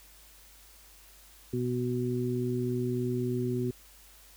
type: harmonic tone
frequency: 123.47 Hz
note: B2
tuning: in tune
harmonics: 1 / 2 / 3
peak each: -32 / -32 / -32 dBFS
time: 1.53-3.71 s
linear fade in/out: 5 ms
effects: added 50 Hz sine -58 dBFS peak until 4.36 s + white hiss -56 dBFS RMS until 4.36 s